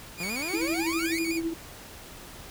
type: tone with vibrato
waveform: sawtooth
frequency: 2333 Hz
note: D7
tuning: 12 cents flat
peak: -28 dBFS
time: 0.17-1.41 s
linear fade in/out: 50 ms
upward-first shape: square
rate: 7.9 Hz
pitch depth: 71 cents each way
type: exponential sweep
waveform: sawtooth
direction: up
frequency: 164.81 to 2208 Hz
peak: -30 dBFS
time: 0.2-1.19 s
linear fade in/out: 2 ms
type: tone with tremolo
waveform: sine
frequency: 329.6 Hz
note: E4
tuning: in tune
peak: -24 dBFS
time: 0.53-1.54 s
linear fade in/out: 10 ms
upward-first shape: triangle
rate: 12 Hz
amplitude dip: 65%
effects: pink hiss -45 dBFS RMS until 2.5 s